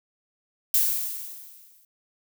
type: noise with exponential decay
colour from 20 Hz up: violet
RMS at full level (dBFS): -19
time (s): 0.74-1.85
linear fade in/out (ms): 1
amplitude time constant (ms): 240
effects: none